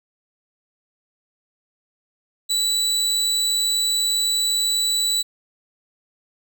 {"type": "tone", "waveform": "30% pulse", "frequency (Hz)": 3951, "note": "B7", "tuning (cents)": 0, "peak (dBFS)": -16, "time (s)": [2.49, 5.23], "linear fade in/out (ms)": 20, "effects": []}